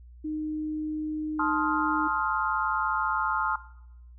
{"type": "tone", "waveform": "sine", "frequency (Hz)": 307.6, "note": "D#4", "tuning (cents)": -20, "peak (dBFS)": -29, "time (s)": [0.24, 2.08], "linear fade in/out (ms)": 10}
{"type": "chord", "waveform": "sine", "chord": "F dominant seventh", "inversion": "first", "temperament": "just", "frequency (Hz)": [873.1, 1047.7, 1257.2, 1396.9], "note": ["A5", "C6", "Eb6", "F6"], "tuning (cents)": [-14, 2, 18, 0], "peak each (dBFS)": -30, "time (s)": [1.39, 3.56], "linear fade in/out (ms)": 5}
{"effects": ["noise-tail reverb RT60 0.8 s tail -17 dB re dry", "added 60 Hz sine -46 dBFS peak until 4.18 s"]}